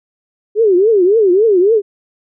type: tone with vibrato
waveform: sine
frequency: 401.7 Hz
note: G4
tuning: 42 cents sharp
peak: -7 dBFS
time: 0.55-1.82 s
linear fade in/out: 50 ms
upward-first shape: triangle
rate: 3.6 Hz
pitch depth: 270 cents each way
effects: none